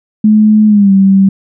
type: tone with pitch glide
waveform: sine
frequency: 214 to 193.98 Hz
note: A3 to G3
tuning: -48 to -18 cents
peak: -3 dBFS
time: 0.24-1.29 s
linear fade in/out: 5 ms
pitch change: -170 cents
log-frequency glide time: 0.67-0.92 s
effects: none